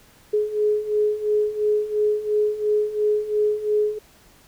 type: beating tone pair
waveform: sine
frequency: 419.8 / 422.7 Hz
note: G#4 / G#4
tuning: +19 / +31 cents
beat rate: 2.9 Hz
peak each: -24 / -20 dBFS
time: 0.33-3.99 s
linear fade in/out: 10 ms
effects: pink hiss -53 dBFS RMS until 4.47 s